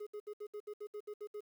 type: tone bursts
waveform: triangle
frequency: 418.3 Hz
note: G#4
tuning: 12 cents sharp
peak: -39 dBFS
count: 11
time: 0-1.407 s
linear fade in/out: 10 ms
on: 67 ms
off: 67 ms
effects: 11-bit